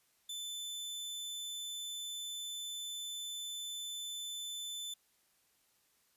sawtooth tone, 3520 Hz, A7, in tune, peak -37 dBFS, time 0.29-4.94 s, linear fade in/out 5 ms, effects white hiss -73 dBFS RMS until 6.16 s + resampled to 32000 Hz

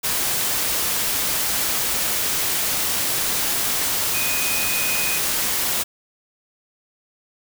sine tone in noise, 2493 Hz, D#7, 3 cents sharp, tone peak -26 dBFS, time 4.13-5.19 s, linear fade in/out 20 ms, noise white, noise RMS -22 dBFS, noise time 0.03-5.84 s, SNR -7 dB, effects none

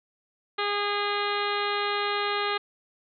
harmonic tone, 409.5 Hz, G#4, 24 cents flat, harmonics 1 / 2 / 3 / 4 / 5 / 6 / 7 / 8 / 9 / 10, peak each -31 / -33 / -30 / -35 / -35 / -38 / -39 / -38 / -38 / -38 dBFS, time 0.58-2.58 s, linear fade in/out 10 ms, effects none

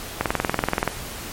click train, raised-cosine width 0.5 ms, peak -4 dBFS, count 15, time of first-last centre 0.21-0.877 s, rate 21 Hz, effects pink hiss -34 dBFS RMS until 1.32 s + MP3 64 kbps

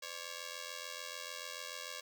5% pulse ring-modulated tone, 554.4 Hz, C#5, in tune, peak -28 dBFS, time 0.02-2.01 s, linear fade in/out 10 ms, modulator 43.4 Hz, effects none

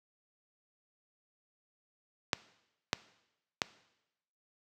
clicks, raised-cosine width 0.2 ms, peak -9 dBFS, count 3, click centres 2.332 / 2.931 / 3.618 s, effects noise-tail reverb RT60 0.9 s tail -19 dB re dry + high-pass 100 Hz 12 dB/octave

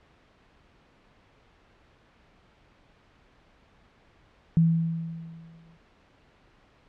sine tone with exponential decay, 164.81 Hz, E3, in tune, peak -15 dBFS, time 4.57-5.77 s, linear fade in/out 0 ms, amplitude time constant 260 ms, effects pink hiss -60 dBFS RMS until 6.88 s + low-pass 3000 Hz 12 dB/octave

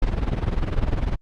brown noise with tremolo, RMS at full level -18 dBFS, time 0.02-1.16 s, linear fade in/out 5 ms, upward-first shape triangle, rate 20 Hz, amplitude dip 85%, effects low-pass 4000 Hz 12 dB/octave + Opus 48 kbps

